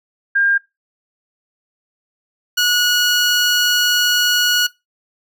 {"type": "tone pair in turn", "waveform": ["sine", "15% pulse"], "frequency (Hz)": [1606, 1456.8], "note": ["G6", "F#6"], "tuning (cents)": [41, -27], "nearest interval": "major second", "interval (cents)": 168, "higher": "first", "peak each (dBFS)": [-12, -7], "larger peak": "second", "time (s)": [[0.35, 0.58], [2.57, 4.67]], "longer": "second", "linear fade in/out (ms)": 10, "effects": ["noise-tail reverb RT60 0.2 s tail -19 dB re dry"]}